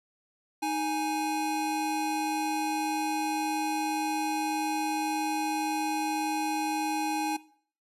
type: tone pair together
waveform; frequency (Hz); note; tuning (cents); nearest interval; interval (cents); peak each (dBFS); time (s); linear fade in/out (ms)
square; 310.8 / 830.6; D#4 / G#5; -2 / 0; octave + perfect fourth; 1702; -33 / -30; 0.62-7.37; 10
effects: noise-tail reverb RT60 0.5 s tail -18 dB re dry + resampled to 32000 Hz